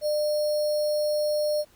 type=tone with sample-and-hold; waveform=sine; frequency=600 Hz; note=D5; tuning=37 cents sharp; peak=-22 dBFS; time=0.01-1.65 s; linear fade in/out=50 ms; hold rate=4900 Hz; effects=pink hiss -59 dBFS RMS until 1.75 s